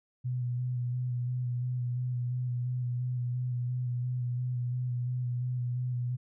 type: tone with vibrato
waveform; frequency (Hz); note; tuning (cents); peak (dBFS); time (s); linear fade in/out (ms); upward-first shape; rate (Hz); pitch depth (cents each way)
sine; 123.9; B2; +6; -29; 0.24-6.17; 20; square; 2.9; 20
effects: none